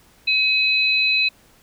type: tone pair together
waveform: sine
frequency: 2546 / 3994 Hz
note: D#7 / B7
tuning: +39 / +19 cents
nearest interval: minor sixth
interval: 780 cents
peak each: -17 / -20 dBFS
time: 0.27-1.29 s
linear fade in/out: 10 ms
effects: pink hiss -54 dBFS RMS until 1.62 s